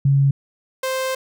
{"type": "tone pair in turn", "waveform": ["sine", "sawtooth"], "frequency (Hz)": [138.59, 523.2], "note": ["C#3", "C5"], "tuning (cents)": [0, 0], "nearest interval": "octave + major seventh", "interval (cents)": 2300, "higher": "second", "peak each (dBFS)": [-12, -17], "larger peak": "first", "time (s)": [[0.05, 0.31], [0.83, 1.15]], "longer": "second", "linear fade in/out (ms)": 5, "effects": []}